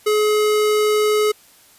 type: tone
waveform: square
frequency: 424 Hz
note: G#4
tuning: 36 cents sharp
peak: -15 dBFS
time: 0.06-1.32 s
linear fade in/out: 10 ms
effects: white hiss -50 dBFS RMS until 1.78 s + resampled to 32000 Hz